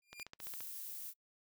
sawtooth tone with exponential growth, 2403 Hz, D7, 39 cents sharp, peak -38 dBFS, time 0.02-0.23 s, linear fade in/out 2 ms, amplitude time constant 44 ms
click train, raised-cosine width 0.2 ms, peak -31 dBFS, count 8, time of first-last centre 0.13-0.606 s, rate 14.7 Hz
violet noise, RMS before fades -46 dBFS, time 0.39-1.14 s, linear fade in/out 50 ms
effects noise-tail reverb RT60 0.1 s tail -26 dB re dry

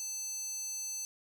square tone with high-pass filter, 880 Hz, A5, in tune, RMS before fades -39 dBFS, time 0-1.05 s, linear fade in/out 0 ms, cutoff 6000 Hz, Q 4.6, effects none

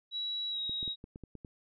sine tone with pitch glide, 3900 to 3809 Hz, B7 to A#7, -23 to +37 cents, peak -33 dBFS, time 0.11-0.96 s, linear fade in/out 50 ms, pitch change -40 cents, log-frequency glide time 0.5-0.59 s
clicks, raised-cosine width 3 ms, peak -32 dBFS, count 8, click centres 0.695 / 0.829 / 0.878 / 1.041 / 1.159 / 1.237 / 1.353 / 1.448 s
effects none

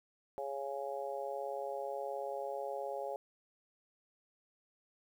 harmonic tone, 138.59 Hz, C#3, in tune, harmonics 3 / 4 / 5 / 6, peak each -44 / -40 / -44 / -44 dBFS, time 0.38-3.16 s, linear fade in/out 0 ms, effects 11-bit

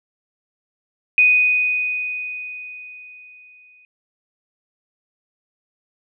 sine tone with exponential decay, 2489 Hz, D#7, in tune, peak -9 dBFS, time 1.18-3.85 s, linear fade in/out 1 ms, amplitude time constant 580 ms, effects none

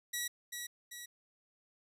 10% pulse tone with echo, 1929 Hz, B6, 41 cents flat, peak -26 dBFS, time 0.13-0.28 s, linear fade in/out 10 ms, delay 390 ms, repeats 2, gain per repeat -5 dB, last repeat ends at 1.06 s, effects none

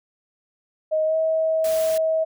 sine tone with pitch glide, 626 to 640.3 Hz, D#5 to D#5, +10 to +49 cents, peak -18 dBFS, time 0.91-2.25 s, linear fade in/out 20 ms, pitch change +39 cents, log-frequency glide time 1.05-1.16 s
white noise, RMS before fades -34 dBFS, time 1.64-1.98 s, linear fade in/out 5 ms
effects none

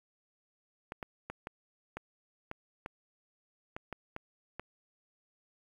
clicks, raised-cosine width 0.5 ms, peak -24 dBFS, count 11, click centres 0.921 / 1.028 / 1.3 / 1.471 / 1.97 / 2.514 / 2.861 / 3.765 / 3.927 / 4.164 / 4.596 s, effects 9-bit

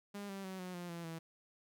sawtooth tone with pitch steps, 202.4 / 195.39 / 188.63 / 182.1 / 175.79 / 169.71 / 163.83 Hz, G#3 / G3 / F#3 / F#3 / F3 / F3 / E3, -44 / -5 / +34 / -27 / +12 / -49 / -10 cents, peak -39 dBFS, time 0.14-1.19 s, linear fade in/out 10 ms, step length 150 ms, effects none

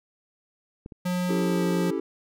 clicks, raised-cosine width 3 ms, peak -25 / -29 dBFS, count 2, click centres 0.861 / 0.922 s
square tone with pitch glide, 179.8 to 176.81 Hz, F#3 to F3, -49 to +22 cents, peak -25 dBFS, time 1.05-1.91 s, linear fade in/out 10 ms, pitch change -29 cents, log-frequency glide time 1.31-1.65 s
triangle chord, A dominant seventh, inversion first, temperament equal, 277.2 / 329.6 / 392 / 440 Hz, C#4 / E4 / G4 / A4, 0 / 0 / 0 / 0 cents, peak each -30 / -28 / -28 / -31 dBFS, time 1.29-2 s, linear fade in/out 5 ms
effects none

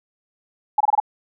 sine tone bursts, 844 Hz, G#5, 28 cents sharp, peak -12 dBFS, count 5, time 0.78-1.001 s, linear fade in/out 5 ms, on 25 ms, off 24 ms, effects none

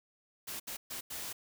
white noise bursts at uneven times, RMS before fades -41 dBFS, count 4, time 0.47-0.6 / 0.67-0.77 / 0.9-1.01 / 1.1-1.33 s, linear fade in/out 10 ms, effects none

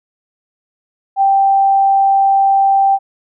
sine tone, 784 Hz, G5, in tune, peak -8 dBFS, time 1.16-2.99 s, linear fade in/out 50 ms, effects none

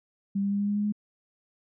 sine tone with pitch steps, 198.1 / 199.82 / 201.6 / 203.3 / 205.1 / 206.9 / 208.7 Hz, G3 / G3 / G3 / G#3 / G#3 / G#3 / G#3, +18 / +33 / +49 / -37 / -21 / -6 / +9 cents, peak -24 dBFS, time 0.35-0.924 s, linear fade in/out 10 ms, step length 82 ms, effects none

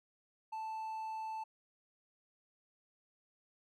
triangle tone, 880 Hz, A5, in tune, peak -37 dBFS, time 0.52-1.44 s, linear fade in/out 10 ms, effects none

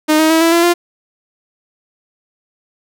sawtooth tone with pitch steps, 308.1 / 315.7 / 323.4 / 331.4 / 339.5 / 347.8 Hz, D#4 / D#4 / E4 / E4 / F4 / F4, -17 / +25 / -33 / +9 / -49 / -7 cents, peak -5 dBFS, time 0.08-0.74 s, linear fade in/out 20 ms, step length 110 ms, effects none

